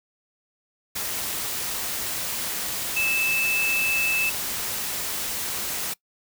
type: tone in noise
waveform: sine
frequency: 2626 Hz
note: E7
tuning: 7 cents flat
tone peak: -21 dBFS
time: 2.96-4.3 s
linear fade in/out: 10 ms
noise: white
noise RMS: -29 dBFS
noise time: 0.95-5.94 s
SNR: +5 dB
effects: noise-tail reverb RT60 0.1 s tail -22 dB re dry